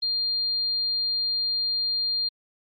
sine tone, 4200 Hz, C8, 6 cents sharp, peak -23 dBFS, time 0.02-2.29 s, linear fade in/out 10 ms, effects Opus 48 kbps

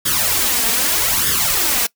white noise with flanger, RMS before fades -17 dBFS, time 0.05-1.87 s, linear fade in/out 10 ms, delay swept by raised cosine 0.59 to 4.39 ms, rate 0.81 Hz, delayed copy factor +0.75, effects noise-tail reverb RT60 0.1 s tail -22 dB re dry

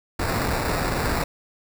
pink noise with sample-and-hold, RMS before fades -24 dBFS, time 0.19-1.24 s, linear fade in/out 5 ms, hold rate 3150 Hz, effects none

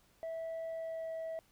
sine tone with pitch glide, 654 to 649.5 Hz, E5 to E5, -14 to -26 cents, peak -35 dBFS, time 0.23-1.39 s, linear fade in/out 0 ms, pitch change -12 cents, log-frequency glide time 0.68-1.13 s, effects tanh soft clip ceiling -37 dBFS + pink hiss -69 dBFS RMS until 1.51 s

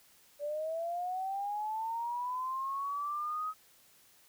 sine linear sweep, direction up, 574 to 1272 Hz, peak -33 dBFS, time 0.39-3.54 s, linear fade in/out 50 ms, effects white hiss -63 dBFS RMS until 4.28 s

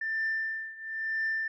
sine tone with tremolo, 1782 Hz, A6, 22 cents sharp, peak -25 dBFS, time 0.01-1.48 s, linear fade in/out 5 ms, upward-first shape triangle, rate 1 Hz, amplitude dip 90%, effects tanh soft clip ceiling -24 dBFS

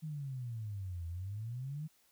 sine exponential two-way sweep, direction down then up, 160 to 82.41 to 160 Hz, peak -38 dBFS, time 0.02-1.88 s, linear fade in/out 20 ms, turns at 1.07 s, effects white hiss -70 dBFS RMS until 2.11 s

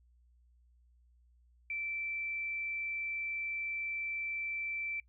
sine tone, 2333 Hz, D7, 12 cents flat, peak -35 dBFS, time 1.7-5 s, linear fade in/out 2 ms, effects noise-tail reverb RT60 0.1 s tail -25 dB re dry + added 60 Hz sine -63 dBFS peak until 5.08 s

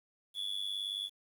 triangle tone with amplitude modulation, 3416 Hz, G#7, 48 cents sharp, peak -30 dBFS, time 0.34-1.1 s, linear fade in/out 50 ms, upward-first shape sine, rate 98.8 Hz, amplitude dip 80%, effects 10-bit

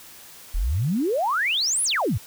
sine exponential two-way sweep, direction up then down, 34.37 to 11010 to 80.8 Hz, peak -20 dBFS, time 0.54-2.18 s, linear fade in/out 10 ms, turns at 1.83 s, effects white hiss -45 dBFS RMS until 2.26 s

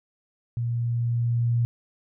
sine tone with level ramp, 118.4 Hz, A#2, 27 cents sharp, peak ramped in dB -24 to -19 dBFS, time 0.57-1.65 s, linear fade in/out 0 ms, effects none

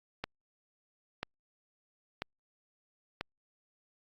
click train, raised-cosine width 0.3 ms, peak -18 dBFS, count 4, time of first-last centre 0.24-3.21 s, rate 1.01 Hz, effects Opus 48 kbps

